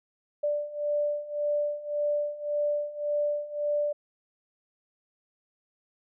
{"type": "beating tone pair", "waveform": "sine", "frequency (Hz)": [587.3, 589.1], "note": ["D5", "D5"], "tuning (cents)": [0, 5], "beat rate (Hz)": 1.8, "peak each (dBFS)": [-31, -28], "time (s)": [0.43, 3.93], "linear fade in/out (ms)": 10, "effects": []}